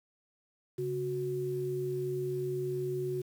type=tone pair together; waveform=sine; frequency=137.88 / 368.1 Hz; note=C#3 / F#4; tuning=-9 / -9 cents; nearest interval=octave + perfect fourth; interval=1700 cents; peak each=-37 / -32 dBFS; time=0.78-3.22 s; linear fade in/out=10 ms; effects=9-bit